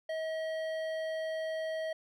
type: tone with hard clipping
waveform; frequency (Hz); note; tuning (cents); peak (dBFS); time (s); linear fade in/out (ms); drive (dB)
sine; 638; D#5; +43; -35; 0.09-1.93; 5; 11
effects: none